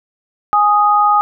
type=tone pair together; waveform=sine; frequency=829.5 / 1244.5 Hz; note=G#5 / D#6; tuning=-2 / 0 cents; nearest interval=perfect fifth; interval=702 cents; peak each=-12 / -11 dBFS; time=0.53-1.21 s; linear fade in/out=0 ms; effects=none